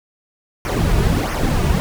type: noise with flanger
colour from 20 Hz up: brown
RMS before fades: -17 dBFS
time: 0.65-1.8 s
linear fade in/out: 0 ms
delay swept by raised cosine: 0.24 to 3.84 ms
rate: 1.5 Hz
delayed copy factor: -0.7
effects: none